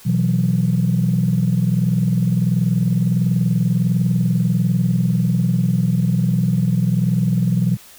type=chord; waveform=sine; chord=B suspended fourth; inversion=none; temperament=equal; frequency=123.47 / 164.81 / 185 Hz; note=B2 / E3 / F#3; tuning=0 / 0 / 0 cents; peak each=-18 dBFS; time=0.05-7.77 s; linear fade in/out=20 ms; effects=tanh soft clip ceiling -7 dBFS + white hiss -44 dBFS RMS until 7.98 s